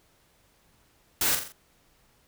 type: noise with echo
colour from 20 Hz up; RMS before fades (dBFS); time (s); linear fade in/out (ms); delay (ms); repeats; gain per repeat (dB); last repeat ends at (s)
white; -25; 1.21-1.35; 2; 43; 4; -6; 1.522
effects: pink hiss -64 dBFS RMS until 2.27 s